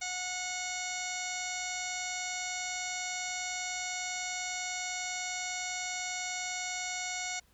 harmonic tone, 730 Hz, F#5, 24 cents flat, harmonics 1 / 2 / 3 / 4 / 5 / 6 / 7 / 8 / 9 / 10, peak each -42 / -45 / -39 / -48 / -46 / -45 / -52 / -42 / -45 / -42 dBFS, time 0.01-7.4 s, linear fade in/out 10 ms, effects added 60 Hz sine -67 dBFS peak until 7.53 s + pink hiss -67 dBFS RMS until 7.53 s

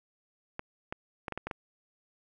clicks, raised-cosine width 0.5 ms, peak -20 dBFS, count 7, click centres 0.594 / 0.925 / 1.282 / 1.323 / 1.376 / 1.47 / 1.512 s, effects none

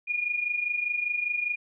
sine tone pair together, 2413 / 2438 Hz, D7 / D#7, +46 / -36 cents, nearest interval unison, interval 18 cents, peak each -32 / -27 dBFS, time 0.07-1.56 s, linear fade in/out 20 ms, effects none

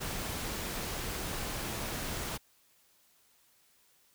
pink noise, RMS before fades -37 dBFS, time 0-2.38 s, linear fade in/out 20 ms, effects white hiss -67 dBFS RMS until 4.14 s

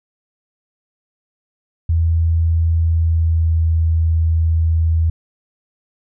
sine tone with pitch glide, 82.41 to 81.46 Hz, E2 to E2, 0 to -20 cents, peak -12 dBFS, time 1.89-5.1 s, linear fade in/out 5 ms, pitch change -20 cents, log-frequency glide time 2.76-3.64 s, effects none

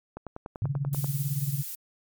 click train, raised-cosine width 1 ms, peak -23 dBFS, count 10, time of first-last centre 0.17-1.044 s, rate 10.3 Hz
sine tone with exponential decay, 106.3 Hz, G#2, 41 cents sharp, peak -23 dBFS, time 0.62-0.81 s, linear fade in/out 0 ms, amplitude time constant 41 ms
sine tone with tremolo, 140 Hz, C#3, 18 cents sharp, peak -23 dBFS, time 0.64-1.63 s, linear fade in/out 5 ms, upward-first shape sine, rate 18 Hz, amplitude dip 80%
violet noise, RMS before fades -36 dBFS, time 0.93-1.75 s, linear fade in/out 0 ms
effects MP3 96 kbps

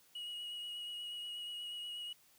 triangle tone with vibrato, 2900 Hz, F#7, 35 cents flat, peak -40 dBFS, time 0.15-2.13 s, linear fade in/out 5 ms, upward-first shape sine, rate 8.3 Hz, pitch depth 15 cents each way, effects white hiss -67 dBFS RMS until 2.38 s

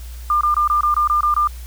sine tone bursts, 1200 Hz, D6, 37 cents sharp, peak -13 dBFS, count 9, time 0.3-1.474 s, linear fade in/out 2 ms, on 110 ms, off 23 ms, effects added 60 Hz sine -30 dBFS peak until 1.66 s + white hiss -44 dBFS RMS until 1.66 s

